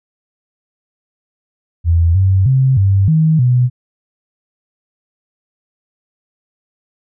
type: tone with pitch steps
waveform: sine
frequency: 84 / 95.3 / 132.2 / 97.8 / 158.5 / 124.5 Hz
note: E2 / G2 / C3 / G2 / D#3 / B2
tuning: +33 / -48 / +18 / -4 / +32 / +14 cents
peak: -8 dBFS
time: 1.84-3.7 s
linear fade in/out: 50 ms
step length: 310 ms
effects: none